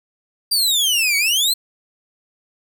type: exponential two-way sweep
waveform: sawtooth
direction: down then up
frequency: 4787 to 2217 to 4255 Hz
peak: -12 dBFS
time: 0.51-1.54 s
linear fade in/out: 10 ms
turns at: 1.17 s
effects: 8-bit